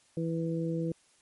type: harmonic tone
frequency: 164.81 Hz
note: E3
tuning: in tune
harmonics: 1 / 2 / 3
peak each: -31 / -34 / -36 dBFS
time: 0.17-0.92 s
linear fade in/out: 2 ms
effects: white hiss -65 dBFS RMS until 1.21 s + MP3 48 kbps